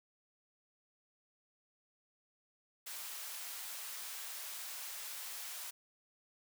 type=high-pass noise; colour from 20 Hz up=white; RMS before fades=-45 dBFS; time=2.86-5.71 s; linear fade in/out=10 ms; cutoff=760 Hz; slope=12 dB/octave; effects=none